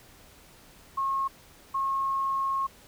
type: tone pair in turn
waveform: sine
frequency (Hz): 1084 / 1084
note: C#6 / C#6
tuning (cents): -39 / -39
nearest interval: unison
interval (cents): 0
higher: neither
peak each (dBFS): -25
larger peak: neither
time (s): 0.97-1.28 / 1.74-2.67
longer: second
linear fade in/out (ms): 10
effects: pink hiss -54 dBFS RMS until 2.87 s